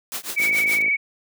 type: noise with tremolo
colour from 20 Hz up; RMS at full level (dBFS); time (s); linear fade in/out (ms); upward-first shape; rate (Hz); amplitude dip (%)
white; -27; 0.12-0.82; 0; triangle; 7; 100
type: tone with vibrato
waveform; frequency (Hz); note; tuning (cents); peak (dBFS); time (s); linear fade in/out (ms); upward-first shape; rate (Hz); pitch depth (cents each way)
sine; 2256; C#7; +30; -17; 0.36-0.97; 20; square; 20; 34
type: click train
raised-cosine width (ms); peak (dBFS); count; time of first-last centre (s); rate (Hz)
2; -23; 27; 0.4-0.881; 54.1
effects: high-pass 200 Hz 12 dB/octave